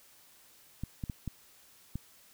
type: clicks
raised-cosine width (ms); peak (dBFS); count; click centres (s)
5; -23; 5; 0.836 / 1.038 / 1.098 / 1.277 / 1.956
effects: white hiss -60 dBFS RMS until 2.33 s